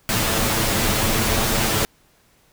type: noise with comb filter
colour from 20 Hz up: pink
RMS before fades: -20 dBFS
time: 0.09-1.85 s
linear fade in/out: 0 ms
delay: 9 ms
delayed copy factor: +0.7
effects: pink hiss -58 dBFS RMS until 2.52 s